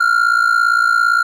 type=ring-modulated tone; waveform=triangle; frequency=1396.9 Hz; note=F6; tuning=in tune; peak=-6 dBFS; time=0-1.23 s; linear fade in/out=10 ms; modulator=28.8 Hz; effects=none